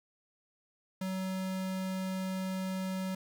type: tone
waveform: square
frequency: 188.3 Hz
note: F#3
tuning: 31 cents sharp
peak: -34 dBFS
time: 1.01-3.15 s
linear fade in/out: 5 ms
effects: 10-bit